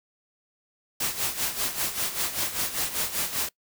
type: noise with tremolo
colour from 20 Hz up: white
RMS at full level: -26 dBFS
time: 1-3.49 s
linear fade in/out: 5 ms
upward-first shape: sine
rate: 5.1 Hz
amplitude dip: 70%
effects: noise-tail reverb RT60 0.1 s tail -22 dB re dry